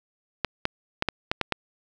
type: clicks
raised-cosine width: 0.3 ms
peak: -7 dBFS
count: 7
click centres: 0.447 / 0.654 / 1.024 / 1.087 / 1.315 / 1.413 / 1.523 s
effects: none